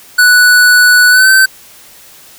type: tone with pitch glide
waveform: square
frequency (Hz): 1480 to 1541.1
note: F#6 to G6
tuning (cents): 0 to -30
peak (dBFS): -4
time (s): 0.18-1.46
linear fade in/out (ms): 10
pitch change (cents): +70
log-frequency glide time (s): 1.1-1.3
effects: white hiss -38 dBFS RMS until 2.38 s